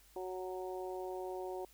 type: harmonic tone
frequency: 185 Hz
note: F#3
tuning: in tune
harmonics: 2 / 3 / 4 / 5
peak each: -41 / -47 / -46 / -50 dBFS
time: 0.16-1.65 s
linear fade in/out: 2 ms
effects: added 49 Hz sine -65 dBFS peak until 1.73 s + white hiss -65 dBFS RMS until 1.73 s